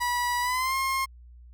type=tone with pitch glide; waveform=30% pulse; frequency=974 to 1068.3 Hz; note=B5 to C6; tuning=-24 to +36 cents; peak=-22 dBFS; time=0-1.06 s; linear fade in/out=20 ms; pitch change=+160 cents; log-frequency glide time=0.41-0.75 s; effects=added 60 Hz sine -46 dBFS peak until 1.53 s